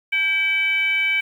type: tone with frequency modulation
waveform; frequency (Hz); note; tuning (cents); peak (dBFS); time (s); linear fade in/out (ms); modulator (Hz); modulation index
sine; 2300; D7; -37; -17; 0.12-1.21; 10; 713; 0.57
effects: 8-bit